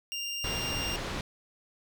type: tone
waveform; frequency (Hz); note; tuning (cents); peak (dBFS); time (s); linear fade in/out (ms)
25% pulse; 2794; F7; 0; -29; 0.12-0.96; 0
type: low-pass noise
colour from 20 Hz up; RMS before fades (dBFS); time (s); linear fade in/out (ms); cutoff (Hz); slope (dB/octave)
pink; -35; 0.44-1.21; 2; 4800; 12
effects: none